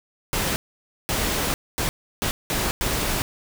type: noise bursts at uneven times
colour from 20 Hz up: pink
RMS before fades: -24 dBFS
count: 6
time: 0.33-0.56 / 1.09-1.54 / 1.78-1.89 / 2.22-2.31 / 2.5-2.71 / 2.81-3.22 s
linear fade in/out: 0 ms
effects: none